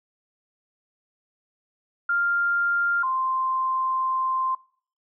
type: tone pair in turn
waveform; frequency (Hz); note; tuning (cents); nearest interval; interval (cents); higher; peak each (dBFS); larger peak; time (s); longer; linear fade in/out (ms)
sine; 1397 / 1044.7; F6 / C6; 0 / -3; perfect fourth; 503; first; -20 / -22; first; 2.09-3.03 / 3.03-4.55; second; 5
effects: noise-tail reverb RT60 0.5 s tail -22 dB re dry